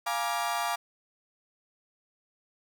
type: chord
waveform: 35% pulse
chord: Bb dominant seventh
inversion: second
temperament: equal with one note detuned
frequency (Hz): 698.5 / 830.6 / 950.8 / 1174.7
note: F5 / Ab5 / Bb5 / D6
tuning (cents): 0 / 0 / +34 / 0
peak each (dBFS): -31 / -33 / -33 / -32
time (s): 0.06-0.76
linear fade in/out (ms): 10
effects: none